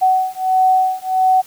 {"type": "beating tone pair", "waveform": "sine", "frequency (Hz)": [749, 750.5], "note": ["F#5", "F#5"], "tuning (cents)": [21, 24], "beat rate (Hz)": 1.5, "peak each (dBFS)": -15, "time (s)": [0.01, 1.42], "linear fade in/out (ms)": 20, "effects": ["white hiss -43 dBFS RMS until 1.46 s"]}